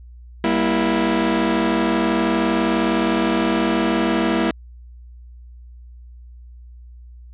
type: chord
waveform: sawtooth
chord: E diminished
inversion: first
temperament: just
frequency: 197.78 / 237.3 / 329.6 Hz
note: G3 / Bb3 / E4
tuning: +16 / +31 / 0 cents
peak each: -19 / -17 / -16 dBFS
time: 0.44-4.51 s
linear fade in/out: 2 ms
effects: added 60 Hz sine -38 dBFS peak until 7.33 s + resampled to 8000 Hz